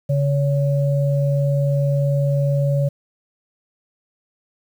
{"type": "tone pair together", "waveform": "sine", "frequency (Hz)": [140.9, 563.6], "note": ["C#3", "C#5"], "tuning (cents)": [29, 29], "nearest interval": "2 octaves", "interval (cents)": 2400, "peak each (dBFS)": [-16, -23], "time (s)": [0.09, 2.89], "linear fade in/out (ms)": 10, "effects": ["8-bit"]}